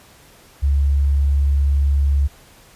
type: tone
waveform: sine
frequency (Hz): 70.2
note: C#2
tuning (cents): +22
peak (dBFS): -13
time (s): 0.62-2.28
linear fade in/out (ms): 20
effects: pink hiss -48 dBFS RMS until 2.75 s + resampled to 32000 Hz